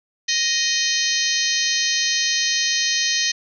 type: harmonic tone with a mistuned harmonic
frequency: 622.3 Hz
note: D#5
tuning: in tune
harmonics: 3 / 4 / 5 / 6 / 7 / 8 / 9 / 10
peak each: -25 / -29 / -27 / -28 / -24 / -29 / -27 / -25 dBFS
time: 0.28-3.32 s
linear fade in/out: 10 ms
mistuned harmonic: 7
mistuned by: -51 cents
effects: none